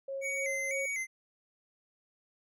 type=tone with tremolo; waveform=sine; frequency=544 Hz; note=C#5; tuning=33 cents flat; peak=-34 dBFS; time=0.08-0.86 s; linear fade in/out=5 ms; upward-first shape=sine; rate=3.2 Hz; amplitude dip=55%
type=tone with vibrato; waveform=square; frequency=2156 Hz; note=C#7; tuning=49 cents flat; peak=-33 dBFS; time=0.21-1.07 s; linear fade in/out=50 ms; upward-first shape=square; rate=2 Hz; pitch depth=71 cents each way
effects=low-pass 11000 Hz 12 dB/octave